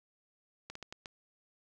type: slowing click train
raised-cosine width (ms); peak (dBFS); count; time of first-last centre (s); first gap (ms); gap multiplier
0.2; -26; 5; 0.7-1.058; 54; 1.35
effects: none